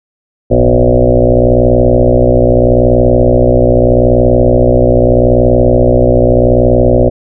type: tone with frequency modulation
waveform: sine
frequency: 311.1 Hz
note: D#4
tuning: in tune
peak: -4 dBFS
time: 0.5-7.1 s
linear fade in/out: 20 ms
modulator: 60.8 Hz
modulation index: 5.1
effects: none